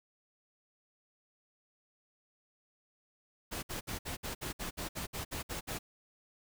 pink noise bursts, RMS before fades -39 dBFS, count 13, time 3.51-5.79 s, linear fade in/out 20 ms, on 120 ms, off 60 ms, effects none

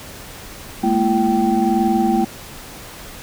sine tone cluster, 210.8 / 232.1 / 338.2 / 775 Hz, G#3 / A#3 / E4 / G5, +26 / -7 / +44 / -20 cents, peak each -19 dBFS, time 0.83-2.25 s, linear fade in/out 10 ms, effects tanh soft clip ceiling -3 dBFS + pink hiss -36 dBFS RMS until 3.22 s

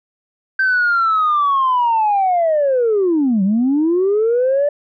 sine linear two-way sweep, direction down then up, 1563 to 185 to 590 Hz, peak -11 dBFS, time 0.59-4.69 s, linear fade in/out 5 ms, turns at 3.43 s, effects tanh soft clip ceiling -9 dBFS

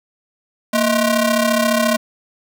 sawtooth ring-modulated tone, 428.4 Hz, A4, 46 cents flat, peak -7 dBFS, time 0.73-1.97 s, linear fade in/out 10 ms, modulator 197 Hz, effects none

